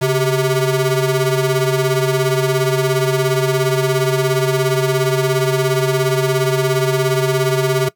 30% pulse ring-modulated tone, 261.1 Hz, C4, 3 cents flat, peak -8 dBFS, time 0.01-7.89 s, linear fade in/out 10 ms, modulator 122 Hz, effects noise-tail reverb RT60 0.1 s tail -19 dB re dry

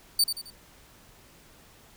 sawtooth tone with echo, 4580 Hz, D8, 44 cents flat, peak -16 dBFS, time 0.19-0.24 s, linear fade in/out 5 ms, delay 88 ms, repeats 3, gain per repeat -8 dB, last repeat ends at 0.504 s, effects pink hiss -55 dBFS RMS until 1.96 s

